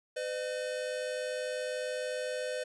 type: tone pair together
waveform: square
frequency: 506.9 / 607 Hz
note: B4 / D#5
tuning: +45 / -43 cents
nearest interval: minor third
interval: 312 cents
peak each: -36 / -38 dBFS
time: 0.16-2.64 s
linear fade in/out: 10 ms
effects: resampled to 24000 Hz + 12-bit